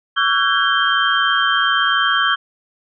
sine tone cluster, 1130 / 1348 / 1511 / 1632 / 3152 Hz, C#6 / E6 / F#6 / G#6 / G7, +33 / +38 / +36 / -31 / +9 cents, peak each -20 dBFS, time 0.16-2.36 s, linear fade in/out 20 ms, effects none

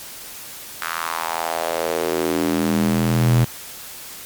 square tone with high-pass filter sweep, 41.22 Hz, E1, 1 cent sharp, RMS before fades -20 dBFS, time 0.81-3.45 s, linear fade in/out 10 ms, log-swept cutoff 1400 to 110 Hz, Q 2.9, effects white hiss -36 dBFS RMS until 4.25 s + MP3 96 kbps

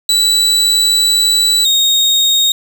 35% pulse tone pair in turn, 3951 / 3722 Hz, B7 / A#7, 0 / -3 cents, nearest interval minor second, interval 103 cents, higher first, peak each -7 dBFS, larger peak neither, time 0.09-1.65 / 1.65-2.52 s, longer first, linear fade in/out 2 ms, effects none

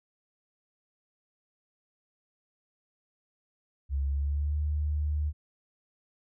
sine tone with pitch glide, 69.1 to 74.92 Hz, C#2 to D2, -5 to +35 cents, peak -26 dBFS, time 3.89-5.33 s, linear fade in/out 50 ms, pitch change +140 cents, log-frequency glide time 4.06-4.6 s, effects none

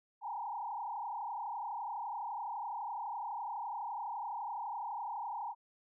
sine tone with frequency modulation, 880 Hz, A5, in tune, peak -37 dBFS, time 0.21-5.55 s, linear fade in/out 50 ms, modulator 31.9 Hz, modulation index 2.7, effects none

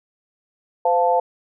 sine chord, F major, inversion second, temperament equal with one note detuned, 512.2 / 698.5 / 880 Hz, C5 / F5 / A5, -37 / 0 / 0 cents, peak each -19 dBFS, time 0.85-1.2 s, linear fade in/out 5 ms, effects none

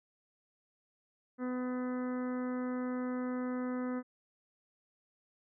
harmonic tone, 251.2 Hz, B3, 30 cents sharp, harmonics 1 / 2 / 3 / 4 / 5 / 6 / 7 / 8, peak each -34 / -41 / -52 / -50 / -48 / -53 / -55 / -57 dBFS, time 1.38-4.03 s, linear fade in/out 50 ms, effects none

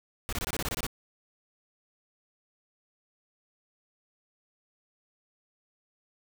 pink noise bursts, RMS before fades -32 dBFS, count 10, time 0.29-0.866 s, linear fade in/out 0 ms, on 36 ms, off 24 ms, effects none

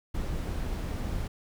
brown noise, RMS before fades -32 dBFS, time 0.14-1.28 s, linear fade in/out 10 ms, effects none

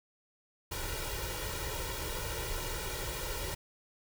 pink noise with comb filter, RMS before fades -37 dBFS, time 0.71-3.55 s, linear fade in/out 10 ms, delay 2.1 ms, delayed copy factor +0.9, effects none

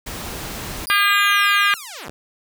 pink noise, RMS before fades -30 dBFS, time 0.06-0.86 s, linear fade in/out 10 ms
5% pulse linear sweep, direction down, 4901 to 32.7 Hz, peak -21 dBFS, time 0.87-2.1 s, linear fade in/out 0 ms
harmonic tone, 404.6 Hz, G#4, 45 cents flat, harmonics 3 / 4 / 5 / 6 / 7 / 8 / 9 / 10, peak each -19 / -18 / -23 / -22 / -25 / -26 / -29 / -31 dBFS, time 0.9-1.74 s, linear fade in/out 0 ms
effects none

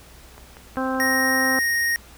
click train, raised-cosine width 0.5 ms, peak -28 dBFS, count 5, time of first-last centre 0.38-1.136 s, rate 5.29 Hz
harmonic tone, 261.6 Hz, C4, in tune, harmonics 1 / 2 / 3 / 4 / 5 / 6, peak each -25 / -28 / -30 / -31 / -32 / -33 dBFS, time 0.77-1.59 s, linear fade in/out 0 ms
square tone, 1864.7 Hz, A#6, in tune, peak -20 dBFS, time 1-1.96 s, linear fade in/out 0 ms
effects added 60 Hz sine -48 dBFS peak until 2.17 s + pink hiss -48 dBFS RMS until 2.17 s

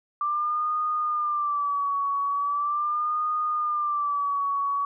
sine tone with vibrato, 1174.7 Hz, D6, in tune, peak -23 dBFS, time 0.21-4.85 s, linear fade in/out 2 ms, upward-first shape sine, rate 0.4 Hz, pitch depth 79 cents each way, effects none

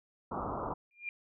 white low-pass noise, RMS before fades -37 dBFS, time 0.31-0.74 s, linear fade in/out 10 ms, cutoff 1300 Hz, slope 96 dB/octave
sine tone with exponential growth, 2403 Hz, D7, 39 cents sharp, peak -32 dBFS, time 0.91-1.09 s, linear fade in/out 1 ms, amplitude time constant 37 ms
effects none

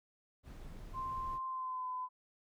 brown noise, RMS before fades -48 dBFS, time 0.43-1.4 s, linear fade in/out 50 ms
sine tone with pitch glide, 1046.5 to 1011.4 Hz, C6 to B5, 0 to +41 cents, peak -37 dBFS, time 0.93-2.09 s, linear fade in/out 50 ms, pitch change -59 cents, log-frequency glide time 1.45-1.88 s
effects none

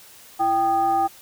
sine tone with frequency modulation, 784 Hz, G5, in tune, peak -17 dBFS, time 0.39-1.08 s, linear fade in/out 20 ms, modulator 448 Hz, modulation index 0.55, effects white hiss -47 dBFS RMS until 1.21 s

